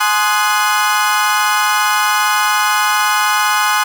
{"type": "chord", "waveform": "35% pulse", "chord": "Ab dominant seventh", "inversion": "none", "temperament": "equal with one note detuned", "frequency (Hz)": [843.2, 1046.5, 1244.5, 1480], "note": ["Ab5", "C6", "Eb6", "Gb6"], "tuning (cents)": [26, 0, 0, 0], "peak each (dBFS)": -16, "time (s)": [0, 3.84], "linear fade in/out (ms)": 10, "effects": ["7-bit"]}